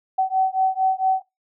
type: beating tone pair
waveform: sine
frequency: 757 / 761.4 Hz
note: F#5 / F#5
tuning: +39 / +49 cents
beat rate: 4.4 Hz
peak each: -21 dBFS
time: 0.18-1.22 s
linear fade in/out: 10 ms
effects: noise-tail reverb RT60 0.2 s tail -21 dB re dry